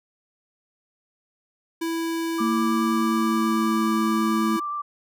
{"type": "tone", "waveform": "square", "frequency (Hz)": 330, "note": "E4", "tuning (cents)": 2, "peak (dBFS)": -25, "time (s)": [1.81, 4.6], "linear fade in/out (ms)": 10}
{"type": "tone with vibrato", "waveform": "sine", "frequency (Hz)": 1174.7, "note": "D6", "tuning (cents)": 0, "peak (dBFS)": -26, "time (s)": [2.38, 4.82], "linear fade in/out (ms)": 10, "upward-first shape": "sine", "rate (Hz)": 9.4, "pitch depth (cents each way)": 13}
{"type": "tone with pitch glide", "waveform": "sine", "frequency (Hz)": [227.2, 220.1], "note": ["A#3", "A3"], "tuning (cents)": [-44, 1], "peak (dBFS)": -22, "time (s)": [2.4, 4.57], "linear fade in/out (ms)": 10, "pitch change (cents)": -55, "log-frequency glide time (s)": [2.85, 3.93]}
{"effects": []}